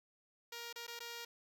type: tone with dropouts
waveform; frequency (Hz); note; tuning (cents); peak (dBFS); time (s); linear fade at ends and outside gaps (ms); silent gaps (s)
5% pulse; 470.2; A#4; +15; -33; 0.52-1.25; 5; 0.728-0.758 / 0.867-0.878 / 0.992-1.003
effects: none